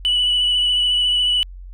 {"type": "tone with vibrato", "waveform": "sine", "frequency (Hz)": 2960, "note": "F#7", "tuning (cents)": 0, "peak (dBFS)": -13, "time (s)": [0.05, 1.43], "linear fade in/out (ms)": 0, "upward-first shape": "triangle", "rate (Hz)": 14, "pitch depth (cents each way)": 23, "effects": ["tanh soft clip ceiling -12 dBFS", "added 45 Hz sine -33 dBFS peak until 1.73 s"]}